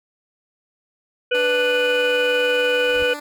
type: harmonic tone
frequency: 493.9 Hz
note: B4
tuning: in tune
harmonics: 1 / 3 / 5 / 6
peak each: -18 / -23 / -25 / -26 dBFS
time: 1.31-3.14 s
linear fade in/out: 10 ms
type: tone with tremolo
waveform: 10% pulse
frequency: 293.7 Hz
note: D4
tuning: in tune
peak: -20 dBFS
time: 1.34-3.2 s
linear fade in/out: 10 ms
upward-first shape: sine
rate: 20 Hz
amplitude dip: 30%
type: noise with exponential growth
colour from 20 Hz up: brown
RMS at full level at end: -33 dBFS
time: 2.74-3.04 s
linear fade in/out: 5 ms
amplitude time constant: 64 ms
effects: none